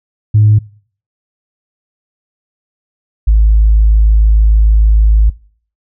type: tone pair in turn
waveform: sine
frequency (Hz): 106.2 / 53.28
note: G#2 / G#1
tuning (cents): +39 / +45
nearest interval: octave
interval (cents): 1194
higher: first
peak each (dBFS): -3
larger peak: neither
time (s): 0.34-0.59 / 3.27-5.3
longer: second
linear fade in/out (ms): 10
effects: noise-tail reverb RT60 0.5 s tail -23 dB re dry + tanh soft clip ceiling 0 dBFS